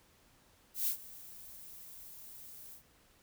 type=noise with ADSR envelope; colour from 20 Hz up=violet; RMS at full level=-31 dBFS; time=0.74-2.83 s; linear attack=130 ms; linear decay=96 ms; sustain=-20 dB; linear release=98 ms; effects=pink hiss -66 dBFS RMS until 3.22 s